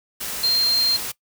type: tone in noise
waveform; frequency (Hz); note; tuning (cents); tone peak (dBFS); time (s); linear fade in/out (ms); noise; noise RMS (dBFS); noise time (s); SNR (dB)
sine; 4186; C8; 0; -16; 0.43-0.97; 10; white; -29; 0.2-1.12; +10
effects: noise-tail reverb RT60 0.1 s tail -20 dB re dry